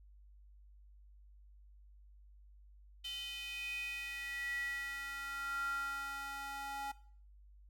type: tone with high-pass filter sweep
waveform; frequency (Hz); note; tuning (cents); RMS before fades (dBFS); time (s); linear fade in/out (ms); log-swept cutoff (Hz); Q
square; 277.2; C#4; 0; -42; 3.04-6.92; 10; 3100 to 940; 8.2
effects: noise-tail reverb RT60 0.5 s tail -18 dB re dry + added 50 Hz sine -57 dBFS peak until 7.69 s